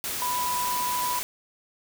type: tone in noise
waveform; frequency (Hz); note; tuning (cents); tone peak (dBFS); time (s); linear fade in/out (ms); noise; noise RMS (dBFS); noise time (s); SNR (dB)
sine; 987.8; B5; 0; -26; 0.22-1.19; 0; white; -31; 0.04-1.23; +2
effects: none